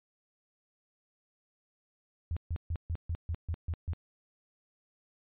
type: tone bursts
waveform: sine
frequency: 83.1 Hz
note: E2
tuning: 15 cents sharp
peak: -30 dBFS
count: 9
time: 2.31-3.934 s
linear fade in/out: 0 ms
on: 56 ms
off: 140 ms
effects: resampled to 8000 Hz